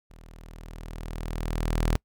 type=tone with level ramp; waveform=sawtooth; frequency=40.18 Hz; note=E1; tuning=44 cents flat; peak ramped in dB=-44 to -17 dBFS; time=0.1-1.96 s; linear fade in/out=0 ms; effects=noise-tail reverb RT60 0.1 s tail -26 dB re dry